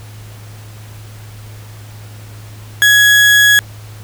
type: tone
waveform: 35% pulse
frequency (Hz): 1672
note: G#6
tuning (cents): +11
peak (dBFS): -4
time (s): 2.82-3.59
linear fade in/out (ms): 0
effects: added 106 Hz sine -31 dBFS peak until 4.03 s + pink hiss -40 dBFS RMS until 4.03 s